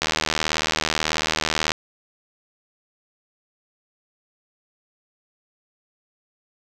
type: click train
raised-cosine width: 0.2 ms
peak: -3 dBFS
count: 134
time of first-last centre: 0.02-1.719 s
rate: 78.3 Hz
effects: none